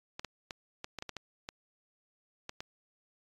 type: clicks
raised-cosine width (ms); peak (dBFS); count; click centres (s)
0.2; -22; 11; 0.195 / 0.247 / 0.508 / 0.844 / 0.987 / 1.024 / 1.093 / 1.167 / 1.489 / 2.494 / 2.605
effects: AAC 32 kbps